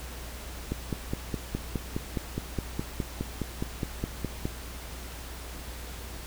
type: click train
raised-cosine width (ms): 3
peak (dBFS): -16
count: 19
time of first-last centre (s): 0.72-4.454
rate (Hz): 4.82
effects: added 60 Hz sine -40 dBFS peak until 6.26 s + pink hiss -43 dBFS RMS until 6.26 s